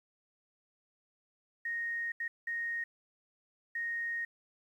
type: tone bursts at uneven times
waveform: sine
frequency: 1862 Hz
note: A#6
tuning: 2 cents flat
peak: -33 dBFS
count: 4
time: 1.65-2.12 / 2.2-2.28 / 2.47-2.84 / 3.75-4.25 s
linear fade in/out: 5 ms
effects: 11-bit